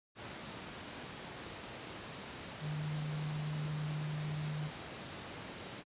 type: tone in noise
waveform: sine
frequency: 151.5 Hz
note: D#3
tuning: 46 cents flat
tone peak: -35 dBFS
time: 2.6-4.71 s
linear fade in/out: 50 ms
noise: pink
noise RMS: -45 dBFS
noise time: 0.15-5.84 s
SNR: +7 dB
effects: high-pass 100 Hz 12 dB/octave + resampled to 8000 Hz